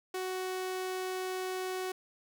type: tone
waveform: sawtooth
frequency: 371.9 Hz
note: F#4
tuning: 9 cents sharp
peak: -30 dBFS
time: 0.14-1.92 s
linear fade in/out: 5 ms
effects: 10-bit